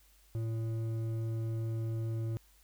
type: tone with hard clipping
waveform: sine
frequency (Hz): 112.8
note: A2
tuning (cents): +44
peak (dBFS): -34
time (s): 0.35-2.37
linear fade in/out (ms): 0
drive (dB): 8
effects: added 50 Hz sine -63 dBFS peak until 2.63 s + white hiss -66 dBFS RMS until 2.63 s